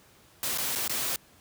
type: noise with dropouts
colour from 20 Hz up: white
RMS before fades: -30 dBFS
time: 0.43-1.16 s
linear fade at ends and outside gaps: 1 ms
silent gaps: 0.576-0.583 / 0.752-0.758 / 0.878-0.895 s
effects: pink hiss -58 dBFS RMS until 1.4 s + high-pass 60 Hz 12 dB/octave